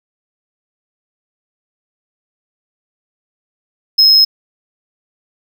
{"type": "tone", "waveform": "triangle", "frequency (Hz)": 5150, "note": "E8", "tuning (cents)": -41, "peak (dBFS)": -4, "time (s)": [3.98, 4.25], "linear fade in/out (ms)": 10, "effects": []}